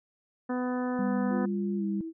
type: harmonic tone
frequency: 250 Hz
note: B3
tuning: 21 cents sharp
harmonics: 1 / 2 / 3 / 4 / 5 / 6 / 7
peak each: -29 / -35 / -39 / -41 / -43 / -45 / -46 dBFS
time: 0.49-1.46 s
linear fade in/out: 10 ms
type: tone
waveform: sine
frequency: 199.7 Hz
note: G3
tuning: 32 cents sharp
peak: -28 dBFS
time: 0.99-2.01 s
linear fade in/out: 2 ms
type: tone with pitch glide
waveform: sine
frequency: 349.2 to 325.8 Hz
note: F4 to E4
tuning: 0 to -20 cents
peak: -34 dBFS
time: 1.29-2.13 s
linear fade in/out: 50 ms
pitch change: -120 cents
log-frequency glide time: 1.77-1.84 s
effects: none